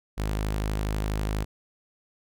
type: tone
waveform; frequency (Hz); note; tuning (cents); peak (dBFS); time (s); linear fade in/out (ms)
sawtooth; 52.2; G#1; +10; -22; 0.17-1.45; 20
effects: none